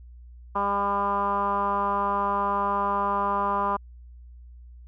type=tone with low-pass filter; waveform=10% pulse; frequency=200.6 Hz; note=G3; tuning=40 cents sharp; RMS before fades=-25 dBFS; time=0.55-3.77 s; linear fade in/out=10 ms; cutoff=1100 Hz; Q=7.5; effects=added 60 Hz sine -43 dBFS peak until 4.87 s